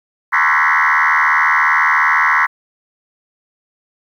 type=tone with frequency modulation; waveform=sine; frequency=1504 Hz; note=F#6; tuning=28 cents sharp; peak=-9 dBFS; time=0.32-2.47 s; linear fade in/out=20 ms; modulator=77.2 Hz; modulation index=7; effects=tanh soft clip ceiling -5 dBFS + 8-bit